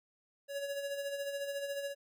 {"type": "tone with tremolo", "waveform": "square", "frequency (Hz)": 562, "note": "C#5", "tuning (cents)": 24, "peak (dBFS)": -35, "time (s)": [0.48, 1.95], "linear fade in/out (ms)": 50, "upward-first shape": "sine", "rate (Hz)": 14, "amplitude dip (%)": 50, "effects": []}